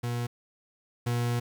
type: tone pair in turn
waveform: 40% pulse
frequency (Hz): 120 / 120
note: B2 / B2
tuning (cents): -49 / -49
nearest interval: unison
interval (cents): 0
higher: neither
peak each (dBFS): -28 / -25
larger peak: second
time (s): 0.03-0.27 / 1.06-1.4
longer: second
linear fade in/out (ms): 10
effects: 10-bit